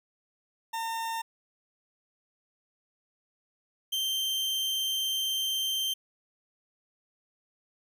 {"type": "tone pair in turn", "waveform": "40% pulse", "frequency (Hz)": [909, 3138], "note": ["A#5", "G7"], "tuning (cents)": [-44, 1], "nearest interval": "octave + major sixth", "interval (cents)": 2145, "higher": "second", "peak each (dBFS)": [-30, -27], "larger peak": "second", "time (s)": [[0.73, 1.22], [3.92, 5.94]], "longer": "second", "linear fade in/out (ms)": 10, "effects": []}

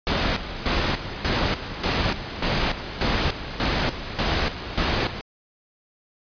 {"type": "noise with tremolo", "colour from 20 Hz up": "pink", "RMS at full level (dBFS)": -22, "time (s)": [0.07, 5.21], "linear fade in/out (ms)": 0, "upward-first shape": "square", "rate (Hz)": 1.7, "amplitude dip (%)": 70, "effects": ["resampled to 11025 Hz"]}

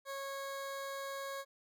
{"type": "tone", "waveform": "20% pulse", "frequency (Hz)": 549, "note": "C#5", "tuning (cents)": -17, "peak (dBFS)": -35, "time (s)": [0.05, 1.45], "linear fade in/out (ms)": 50, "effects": []}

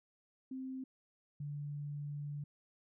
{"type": "tone pair in turn", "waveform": "sine", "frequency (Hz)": [261.6, 145.47], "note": ["C4", "D3"], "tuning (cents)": [0, -16], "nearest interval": "minor seventh", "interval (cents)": 1016, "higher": "first", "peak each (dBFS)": [-40, -39], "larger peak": "second", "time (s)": [[0.51, 0.84], [1.4, 2.44]], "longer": "second", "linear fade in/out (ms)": 5, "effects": []}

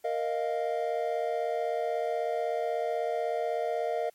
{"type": "chord", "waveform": "triangle", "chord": "Bb suspended fourth", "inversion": "none", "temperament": "equal", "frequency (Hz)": [466.2, 622.3, 698.5], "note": ["Bb4", "Eb5", "F5"], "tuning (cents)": [0, 0, 0], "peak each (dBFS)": -30, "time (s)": [0.04, 4.1], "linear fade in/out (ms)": 10, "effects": ["white hiss -66 dBFS RMS until 4.14 s", "MP3 64 kbps"]}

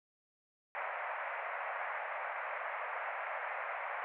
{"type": "band-pass noise", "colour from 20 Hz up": "pink", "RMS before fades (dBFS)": -40, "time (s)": [0.75, 4.04], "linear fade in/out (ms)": 0, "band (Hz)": [580, 2300], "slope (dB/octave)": 48, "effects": []}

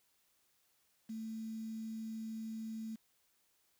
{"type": "tone with quantisation", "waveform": "sine", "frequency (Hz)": 221.7, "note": "A3", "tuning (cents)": 13, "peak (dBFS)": -40, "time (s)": [1.09, 2.96], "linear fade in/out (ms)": 10, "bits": 10, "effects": ["white hiss -75 dBFS RMS until 3.79 s"]}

